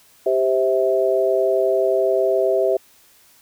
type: chord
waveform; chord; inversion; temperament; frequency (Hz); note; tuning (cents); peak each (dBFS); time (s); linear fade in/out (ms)
sine; C major; second; equal with one note detuned; 392 / 523.3 / 650.9; G4 / C5 / E5; 0 / 0 / -22; -19 / -21 / -19; 0.26-2.77; 5
effects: white hiss -53 dBFS RMS until 3.41 s